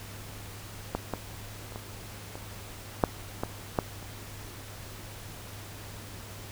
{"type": "clicks", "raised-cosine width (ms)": 1, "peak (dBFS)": [-14, -16, -28, -24, -26, -6, -15, -10, -30], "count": 9, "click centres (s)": [0.95, 1.137, 1.722, 1.759, 2.355, 3.038, 3.435, 3.788, 4.027], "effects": ["added 102 Hz sine -45 dBFS peak until 6.51 s", "pink hiss -45 dBFS RMS until 6.51 s"]}